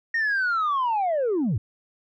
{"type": "linear sweep", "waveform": "sine", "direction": "down", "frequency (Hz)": [1864.7, 85], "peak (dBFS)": -19, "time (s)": [0.14, 1.58], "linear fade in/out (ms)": 5, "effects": ["tanh soft clip ceiling -19 dBFS"]}